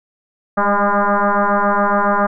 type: tone with frequency modulation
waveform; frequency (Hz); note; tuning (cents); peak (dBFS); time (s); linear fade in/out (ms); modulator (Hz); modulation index
sine; 199.4; G3; +30; -12; 0.57-2.27; 10; 203; 6.3
effects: none